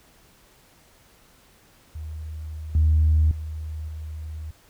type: tone with level steps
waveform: sine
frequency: 77.78 Hz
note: D#2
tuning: in tune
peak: -31 / -14 / -29 / -31 dBFS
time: 1.95-4.51 s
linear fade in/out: 5 ms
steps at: 2.75 / 3.31 / 3.88 s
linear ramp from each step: 2 ms
effects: tanh soft clip ceiling -11 dBFS + pink hiss -56 dBFS RMS until 4.69 s